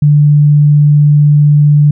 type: tone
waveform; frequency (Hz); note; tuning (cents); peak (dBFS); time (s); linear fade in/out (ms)
sine; 147.4; D3; +7; -3; 0.02-1.91; 5
effects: none